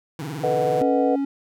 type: tone with vibrato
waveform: 25% pulse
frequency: 147.9 Hz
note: D3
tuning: 13 cents sharp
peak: -25 dBFS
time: 0.19-0.82 s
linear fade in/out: 2 ms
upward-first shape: triangle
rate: 19 Hz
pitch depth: 250 cents each way
type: chord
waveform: sine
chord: B dominant seventh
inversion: third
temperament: equal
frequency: 440 / 493.9 / 622.3 / 740 Hz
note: A4 / B4 / D#5 / F#5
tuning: 0 / 0 / 0 / 0 cents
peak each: -27 / -21 / -27 / -24 dBFS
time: 0.43-1.16 s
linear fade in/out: 10 ms
type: tone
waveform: triangle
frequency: 277.2 Hz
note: C#4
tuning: in tune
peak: -19 dBFS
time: 0.81-1.25 s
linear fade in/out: 5 ms
effects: none